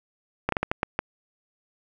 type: slowing click train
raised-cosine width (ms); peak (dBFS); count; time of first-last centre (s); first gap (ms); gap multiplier
0.5; -8; 7; 0.49-0.991; 33; 1.37
effects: 8-bit